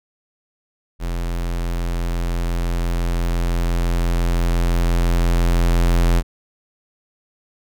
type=tone with level ramp; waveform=square; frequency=42.92 Hz; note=F1; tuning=29 cents flat; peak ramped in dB=-22 to -13 dBFS; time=0.99-6.23 s; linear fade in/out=50 ms; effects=none